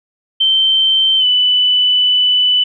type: tone with pitch glide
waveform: sine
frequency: 3111 to 2988 Hz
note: G7 to F#7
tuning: -14 to +16 cents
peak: -9 dBFS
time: 0.4-2.64 s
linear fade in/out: 10 ms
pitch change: -70 cents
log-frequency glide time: 1.18-1.25 s
effects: none